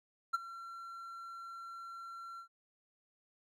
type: tone with ADSR envelope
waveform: triangle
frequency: 1361 Hz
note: F6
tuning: 45 cents flat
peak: -25 dBFS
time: 0.33-2.48 s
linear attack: 15 ms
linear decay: 22 ms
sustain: -18 dB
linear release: 92 ms
effects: none